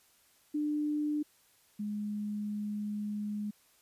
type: tone pair in turn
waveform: sine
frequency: 298.4 / 208.5 Hz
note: D4 / G#3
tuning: +28 / +7 cents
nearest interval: tritone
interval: 621 cents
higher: first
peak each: -29 / -33 dBFS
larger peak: first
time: 0.54-1.23 / 1.79-3.51 s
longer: second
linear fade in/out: 10 ms
effects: white hiss -66 dBFS RMS until 3.81 s + resampled to 32000 Hz